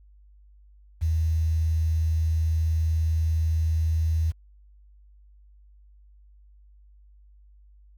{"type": "tone with quantisation", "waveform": "sine", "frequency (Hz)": 80.3, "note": "E2", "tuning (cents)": -45, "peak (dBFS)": -20, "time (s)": [1.01, 4.32], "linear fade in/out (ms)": 20, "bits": 8, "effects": ["added 50 Hz sine -50 dBFS peak until 7.97 s", "MP3 96 kbps"]}